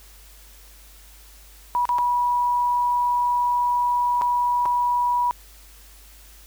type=tone with dropouts; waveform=sine; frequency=973 Hz; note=B5; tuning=26 cents flat; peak=-18 dBFS; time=1.75-5.31 s; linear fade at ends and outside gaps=0 ms; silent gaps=1.854-1.891 / 1.984-1.988 / 4.213-4.219 / 4.655-4.659 s; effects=added 50 Hz sine -47 dBFS peak until 6.46 s + white hiss -50 dBFS RMS until 6.46 s